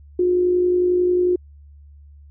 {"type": "tone with amplitude modulation", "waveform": "sine", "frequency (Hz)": 358.8, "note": "F4", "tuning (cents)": 47, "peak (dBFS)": -13, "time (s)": [0.19, 1.36], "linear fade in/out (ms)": 5, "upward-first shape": "sine", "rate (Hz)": 51.1, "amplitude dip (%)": 35, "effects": ["added 72 Hz sine -42 dBFS peak until 2.3 s"]}